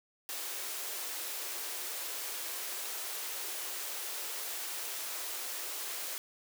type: high-pass noise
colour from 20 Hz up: white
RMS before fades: -39 dBFS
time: 0.29-6.18 s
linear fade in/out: 0 ms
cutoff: 320 Hz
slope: 48 dB/octave
effects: none

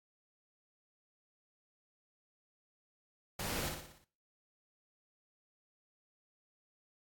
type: noise with echo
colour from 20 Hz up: pink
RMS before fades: -39 dBFS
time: 3.39-3.69 s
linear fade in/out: 5 ms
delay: 59 ms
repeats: 6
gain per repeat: -5 dB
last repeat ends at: 4.044 s
effects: noise-tail reverb RT60 0.4 s tail -18 dB re dry + AAC 64 kbps

